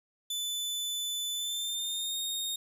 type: tone with pitch glide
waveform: sawtooth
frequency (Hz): 3500 to 3702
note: A7 to A#7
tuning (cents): -10 to -13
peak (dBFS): -29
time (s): 0.3-2.56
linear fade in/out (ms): 5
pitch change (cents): +97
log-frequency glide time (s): 1.34-2.18
effects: 10-bit